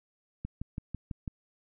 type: click train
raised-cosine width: 5 ms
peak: -23 dBFS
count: 6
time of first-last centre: 0.45-1.278 s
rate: 6.04 Hz
effects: none